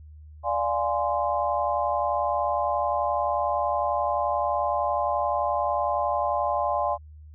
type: chord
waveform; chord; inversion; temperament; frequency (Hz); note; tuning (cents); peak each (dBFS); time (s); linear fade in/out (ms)
sine; D half-diminished seventh; none; equal with one note detuned; 587.3 / 698.5 / 830.6 / 1039.9; D5 / F5 / Ab5 / C6; 0 / 0 / 0 / -11; -28; 0.43-6.98; 50
effects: added 76 Hz sine -43 dBFS peak until 7.34 s